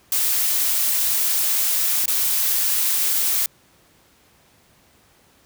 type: noise with dropouts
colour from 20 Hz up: blue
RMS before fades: -20 dBFS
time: 0.12-3.46 s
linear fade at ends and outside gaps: 2 ms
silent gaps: 2.058-2.079 s
effects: pink hiss -56 dBFS RMS until 5.45 s + high-pass 60 Hz 12 dB/octave